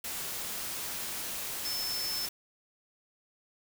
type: tone in noise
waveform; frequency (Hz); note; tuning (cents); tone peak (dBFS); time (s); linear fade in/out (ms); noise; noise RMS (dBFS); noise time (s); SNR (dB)
sine; 5274; E8; 0; -33; 1.65-2.26; 5; white; -37; 0.04-2.29; +1
effects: none